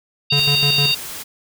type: harmonic tone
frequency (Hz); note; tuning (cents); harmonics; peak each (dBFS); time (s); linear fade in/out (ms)
925; A#5; -14; 3 / 4 / 5; -19 / -19 / -19; 0.3-0.95; 10
type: tone with tremolo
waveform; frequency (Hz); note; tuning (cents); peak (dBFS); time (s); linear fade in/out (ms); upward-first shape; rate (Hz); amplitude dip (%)
square; 143.4; D3; -41; -19; 0.32-0.92; 5; square; 6.5; 70
type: noise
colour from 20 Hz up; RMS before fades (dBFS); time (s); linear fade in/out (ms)
white; -31; 0.36-1.24; 20
effects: none